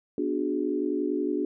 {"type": "chord", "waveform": "sine", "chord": "G# half-diminished seventh", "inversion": "first", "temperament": "equal with one note detuned", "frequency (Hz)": [246.9, 293.7, 364.1, 415.3], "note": ["B3", "D4", "F#4", "G#4"], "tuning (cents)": [0, 0, -28, 0], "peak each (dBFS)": [-34, -28, -30, -32], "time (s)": [0.18, 1.45], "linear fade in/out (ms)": 2, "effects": []}